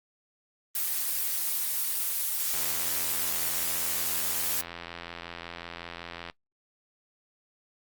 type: noise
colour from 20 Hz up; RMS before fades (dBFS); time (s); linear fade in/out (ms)
blue; -29; 0.75-4.61; 2
type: click train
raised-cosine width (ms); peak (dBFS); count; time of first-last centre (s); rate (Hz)
0.3; -22; 322; 2.54-6.299; 85.4
effects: noise-tail reverb RT60 0.1 s tail -20 dB re dry + Opus 24 kbps